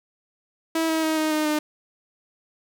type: tone with pitch steps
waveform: sawtooth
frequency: 324.8 / 320.3 / 315.9 / 311.6 / 307.3 / 303 Hz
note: E4 / E4 / D#4 / D#4 / D#4 / D#4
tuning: -26 / -50 / +26 / +3 / -21 / -46 cents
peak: -17 dBFS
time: 0.75-1.59 s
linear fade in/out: 5 ms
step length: 140 ms
effects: none